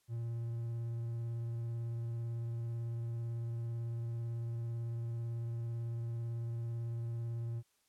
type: tone with vibrato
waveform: triangle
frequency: 116.54 Hz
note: A#2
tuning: in tune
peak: -34 dBFS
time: 0.08-7.63 s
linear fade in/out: 50 ms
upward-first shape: square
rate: 18 Hz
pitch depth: 12 cents each way
effects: white hiss -75 dBFS RMS until 7.88 s + low-pass 12000 Hz 12 dB/octave